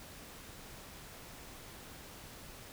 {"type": "silence", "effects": ["pink hiss -51 dBFS RMS until 2.72 s"]}